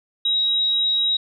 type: tone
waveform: sine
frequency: 3824 Hz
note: A#7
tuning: 43 cents sharp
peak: -17 dBFS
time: 0.25-1.17 s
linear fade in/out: 5 ms
effects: none